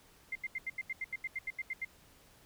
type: tone bursts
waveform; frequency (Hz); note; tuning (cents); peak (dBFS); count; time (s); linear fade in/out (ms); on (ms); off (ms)
sine; 2093; C7; 0; -34; 14; 0.32-1.849; 5; 34; 81
effects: pink hiss -62 dBFS RMS until 2.45 s